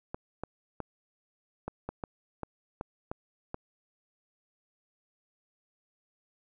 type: clicks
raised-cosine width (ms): 1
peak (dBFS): -21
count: 10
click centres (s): 0.145 / 0.436 / 0.803 / 1.68 / 1.89 / 2.038 / 2.433 / 2.811 / 3.115 / 3.544
effects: none